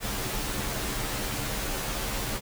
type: noise with comb filter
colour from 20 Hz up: pink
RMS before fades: -31 dBFS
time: 0-2.41 s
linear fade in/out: 50 ms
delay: 12 ms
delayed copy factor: -1
effects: none